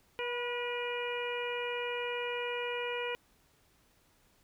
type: harmonic tone with a mistuned harmonic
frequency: 483.1 Hz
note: B4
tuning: 38 cents flat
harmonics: 1 / 2 / 3 / 4 / 5 / 6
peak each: -36 / -41 / -44 / -44 / -40 / -43 dBFS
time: 0.19-3.15 s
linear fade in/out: 0 ms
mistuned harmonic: 2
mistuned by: +21 cents
effects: pink hiss -68 dBFS RMS until 4.43 s